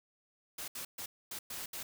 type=noise bursts at uneven times; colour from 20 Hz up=white; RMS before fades=-42 dBFS; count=6; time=0.58-0.68 / 0.75-0.85 / 0.98-1.06 / 1.31-1.39 / 1.5-1.66 / 1.73-1.83 s; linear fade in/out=5 ms; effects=none